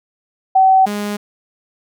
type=tone pair in turn; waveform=sine / sawtooth; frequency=762 / 206.4 Hz; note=G5 / G#3; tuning=-49 / -10 cents; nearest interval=octave + major seventh; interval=2261 cents; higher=first; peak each=-7 / -16 dBFS; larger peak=first; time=0.55-0.86 / 0.86-1.17 s; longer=neither; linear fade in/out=10 ms; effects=none